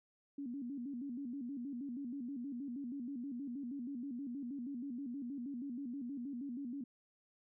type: tone with vibrato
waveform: sine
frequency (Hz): 260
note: C4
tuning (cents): -11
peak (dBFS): -40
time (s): 0.38-6.84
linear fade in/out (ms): 5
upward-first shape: square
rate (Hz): 6.3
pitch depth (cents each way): 140
effects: none